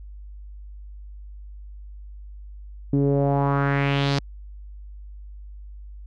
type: tone with low-pass filter sweep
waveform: sawtooth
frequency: 140 Hz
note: C#3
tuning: 18 cents sharp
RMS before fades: -21 dBFS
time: 2.93-4.19 s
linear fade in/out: 2 ms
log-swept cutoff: 310 to 5000 Hz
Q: 2.9
effects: added 50 Hz sine -37 dBFS peak until 6.06 s

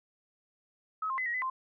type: tone with pitch steps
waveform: sine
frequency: 1280 / 1059 / 2024 / 1896 / 2012 / 1044 Hz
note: D#6 / C6 / B6 / A#6 / B6 / C6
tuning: +49 / +21 / +42 / +29 / +32 / -4 cents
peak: -30 dBFS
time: 1.02-1.5 s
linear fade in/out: 5 ms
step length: 80 ms
effects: none

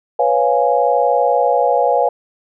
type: chord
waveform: sine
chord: C# dominant seventh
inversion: third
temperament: equal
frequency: 493.9 / 554.4 / 698.5 / 830.6 Hz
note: B4 / C#5 / E#5 / G#5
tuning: 0 / 0 / 0 / 0 cents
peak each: -17 dBFS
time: 0.19-2.09 s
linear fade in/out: 5 ms
effects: none

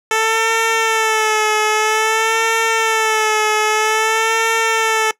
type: tone with vibrato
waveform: 10% pulse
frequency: 440 Hz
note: A4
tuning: in tune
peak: -5 dBFS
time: 0.11-5.11 s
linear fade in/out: 2 ms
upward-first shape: sine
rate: 0.51 Hz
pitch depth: 46 cents each way
effects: noise-tail reverb RT60 0.1 s tail -19 dB re dry + low-pass 10000 Hz 12 dB/octave

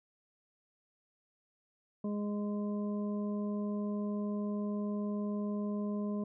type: harmonic tone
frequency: 206.7 Hz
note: G#3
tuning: 8 cents flat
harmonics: 1 / 2 / 3 / 5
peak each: -33 / -42 / -45 / -50 dBFS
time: 2.04-6.24 s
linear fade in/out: 5 ms
effects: none

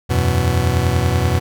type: chord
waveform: 40% pulse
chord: E suspended second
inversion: none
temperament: just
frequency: 82.41 / 92.71 / 123.61 Hz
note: E2 / F#2 / B2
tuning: 0 / +4 / +2 cents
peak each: -18 dBFS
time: 0.09-1.4 s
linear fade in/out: 20 ms
effects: none

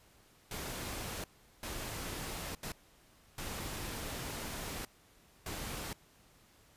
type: noise bursts at uneven times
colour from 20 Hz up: pink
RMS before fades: -41 dBFS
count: 5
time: 0.51-1.24 / 1.63-2.55 / 2.63-2.72 / 3.38-4.85 / 5.46-5.93 s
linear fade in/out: 2 ms
effects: pink hiss -64 dBFS RMS until 6.76 s + resampled to 32000 Hz

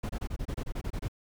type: noise bursts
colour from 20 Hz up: brown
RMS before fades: -33 dBFS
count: 12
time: 0.03-1.084 s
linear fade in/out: 10 ms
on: 64 ms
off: 26 ms
effects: none

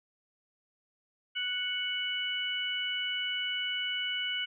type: harmonic tone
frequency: 740 Hz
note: F#5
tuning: in tune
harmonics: 2 / 3 / 4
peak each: -38 / -37 / -32 dBFS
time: 1.35-4.46 s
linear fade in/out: 20 ms
effects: none

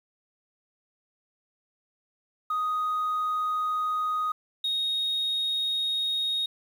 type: tone pair in turn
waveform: sine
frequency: 1247 / 3737 Hz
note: D#6 / A#7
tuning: +3 / +4 cents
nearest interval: octave + perfect fifth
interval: 1901 cents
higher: second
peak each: -23 dBFS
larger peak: neither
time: 2.5-4.32 / 4.64-6.46 s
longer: neither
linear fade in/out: 5 ms
effects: tanh soft clip ceiling -23 dBFS + 9-bit

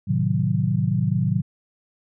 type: chord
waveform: sine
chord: A diminished seventh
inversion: none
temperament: equal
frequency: 110 / 130.81 / 155.56 / 185 Hz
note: A2 / C3 / Eb3 / Gb3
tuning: 0 / 0 / 0 / 0 cents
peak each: -24 dBFS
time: 0.07-1.42 s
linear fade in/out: 20 ms
effects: none

